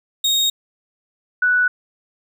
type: tone pair in turn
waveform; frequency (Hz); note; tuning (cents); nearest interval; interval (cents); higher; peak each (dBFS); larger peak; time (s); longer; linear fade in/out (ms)
35% pulse / sine; 3729 / 1479.9; A#7 / F#6; 0 / 0; octave + major third; 1600; first; -13; neither; 0.24-0.5 / 1.42-1.68; neither; 5
effects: none